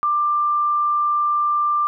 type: tone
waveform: sine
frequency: 1186 Hz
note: D6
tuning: 17 cents sharp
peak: -16 dBFS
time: 0.03-1.87 s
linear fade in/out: 0 ms
effects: none